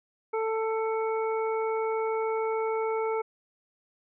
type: harmonic tone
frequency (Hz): 443.4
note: A4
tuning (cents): +13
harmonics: 1 / 2 / 3 / 5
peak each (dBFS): -27 / -33 / -37 / -41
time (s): 0.33-3.22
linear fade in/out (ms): 10
effects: none

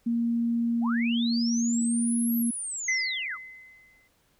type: tone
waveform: sine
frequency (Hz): 233.8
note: A#3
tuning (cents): +5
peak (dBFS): -23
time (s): 0.06-2.51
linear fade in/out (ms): 10
type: linear two-way sweep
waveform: sine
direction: up then down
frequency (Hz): 614 to 11840 to 993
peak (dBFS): -31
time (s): 0.81-3.38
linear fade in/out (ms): 50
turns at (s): 2.37
type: tone with exponential decay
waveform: sine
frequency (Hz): 2045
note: C7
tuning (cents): -40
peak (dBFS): -22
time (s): 2.88-4.08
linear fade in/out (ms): 5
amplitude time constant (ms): 260
effects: pink hiss -67 dBFS RMS until 4.39 s

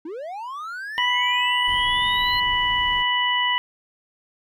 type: linear sweep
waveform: triangle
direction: up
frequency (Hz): 293.7 to 4186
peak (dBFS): -28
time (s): 0.05-2.4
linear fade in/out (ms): 5
type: harmonic tone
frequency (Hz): 986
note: B5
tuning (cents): -3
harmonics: 1 / 2 / 3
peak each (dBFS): -23 / -23 / -23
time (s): 0.98-3.58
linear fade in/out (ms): 0
type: noise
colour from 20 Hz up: brown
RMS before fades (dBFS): -37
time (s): 1.67-3.03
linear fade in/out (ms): 10
effects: none

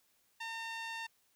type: tone with band-pass filter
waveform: sawtooth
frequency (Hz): 909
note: A#5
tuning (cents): -44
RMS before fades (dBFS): -42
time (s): 0.4-1.07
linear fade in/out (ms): 10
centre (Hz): 2500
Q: 1
effects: white hiss -73 dBFS RMS until 1.35 s

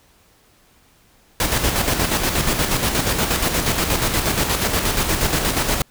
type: noise with tremolo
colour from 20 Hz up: pink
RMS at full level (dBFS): -18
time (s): 1.4-5.82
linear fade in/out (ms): 2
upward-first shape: square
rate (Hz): 8.4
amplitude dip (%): 45
effects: pink hiss -55 dBFS RMS until 5.9 s

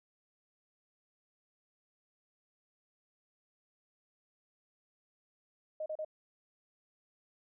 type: tone bursts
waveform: sine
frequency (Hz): 621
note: D#5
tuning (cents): -3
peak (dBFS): -35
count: 3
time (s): 5.8-6.048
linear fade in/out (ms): 5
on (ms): 60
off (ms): 34
effects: none

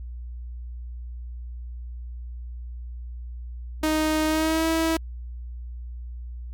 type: tone with pitch glide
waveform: sawtooth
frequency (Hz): 311.1 to 324.9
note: D#4 to E4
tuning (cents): 0 to -25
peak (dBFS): -17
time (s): 3.83-4.97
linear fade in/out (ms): 5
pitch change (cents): +75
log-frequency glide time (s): 4.27-4.67
effects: added 60 Hz sine -33 dBFS peak until 6.53 s + Opus 48 kbps

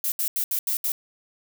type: noise bursts at uneven times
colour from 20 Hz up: violet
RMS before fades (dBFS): -25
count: 6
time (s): 0.04-0.12 / 0.19-0.28 / 0.36-0.44 / 0.51-0.59 / 0.67-0.77 / 0.84-0.92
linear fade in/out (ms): 2
effects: none

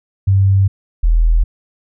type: tone pair in turn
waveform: sine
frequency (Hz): 97.3 / 40.91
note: G2 / E1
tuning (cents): -12 / -12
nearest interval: octave + minor third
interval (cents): 1500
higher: first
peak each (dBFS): -8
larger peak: neither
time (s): 0.27-0.68 / 1.03-1.44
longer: neither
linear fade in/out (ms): 10
effects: none

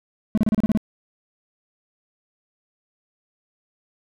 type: tone bursts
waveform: triangle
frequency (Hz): 215.6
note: A3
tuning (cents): -35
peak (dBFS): -13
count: 8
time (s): 0.35-0.774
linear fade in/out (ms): 0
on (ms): 25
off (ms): 32
effects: none

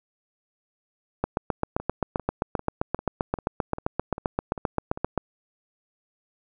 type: two click trains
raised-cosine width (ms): 1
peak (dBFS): -9 / -20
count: 31 / 9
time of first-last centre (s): 1.24-5.177 / 1.8-4.975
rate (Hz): 7.62 / 2.52
effects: none

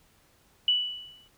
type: tone with exponential decay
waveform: sine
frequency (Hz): 2960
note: F#7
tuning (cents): 0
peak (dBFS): -18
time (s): 0.68-1.28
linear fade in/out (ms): 2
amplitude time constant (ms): 130
effects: pink hiss -63 dBFS RMS until 1.37 s

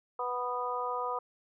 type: harmonic tone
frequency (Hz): 246.9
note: B3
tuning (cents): 0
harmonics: 2 / 3 / 4 / 5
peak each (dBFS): -37 / -39 / -35 / -36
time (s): 0.19-1.19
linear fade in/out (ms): 5
effects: none

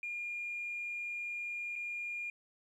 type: tone with dropouts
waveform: sine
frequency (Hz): 2415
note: D7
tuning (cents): +48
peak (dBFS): -36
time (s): 0.03-2.3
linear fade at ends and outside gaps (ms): 2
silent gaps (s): 1.756-1.76
effects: tanh soft clip ceiling -32 dBFS + 12-bit

